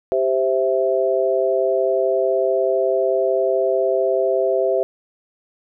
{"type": "chord", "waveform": "sine", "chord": "C major", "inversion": "second", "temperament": "equal", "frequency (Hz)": [392, 523.3, 659.3], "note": ["G4", "C5", "E5"], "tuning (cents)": [0, 0, 0], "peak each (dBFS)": -20, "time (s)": [0.12, 4.83], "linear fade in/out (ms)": 0, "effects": []}